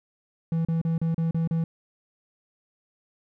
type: tone bursts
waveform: triangle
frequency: 164.3 Hz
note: E3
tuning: 5 cents flat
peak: -20 dBFS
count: 7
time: 0.52-1.64 s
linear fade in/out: 2 ms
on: 130 ms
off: 35 ms
effects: none